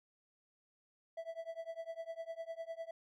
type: tone with tremolo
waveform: triangle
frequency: 659.3 Hz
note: E5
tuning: in tune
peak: -36 dBFS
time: 1.17-2.91 s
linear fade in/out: 5 ms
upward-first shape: triangle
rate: 9.9 Hz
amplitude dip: 100%
effects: none